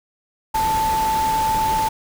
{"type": "tone in noise", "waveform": "sine", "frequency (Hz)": 880, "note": "A5", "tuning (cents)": 0, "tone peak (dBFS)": -17, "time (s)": [0.54, 1.89], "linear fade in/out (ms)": 10, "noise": "pink", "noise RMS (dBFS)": -28, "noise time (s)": [0.54, 1.89], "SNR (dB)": 8, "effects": []}